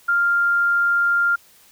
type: tone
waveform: sine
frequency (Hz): 1396.9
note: F6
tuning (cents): 0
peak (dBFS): -15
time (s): 0.08-1.36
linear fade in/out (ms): 10
effects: white hiss -52 dBFS RMS until 1.71 s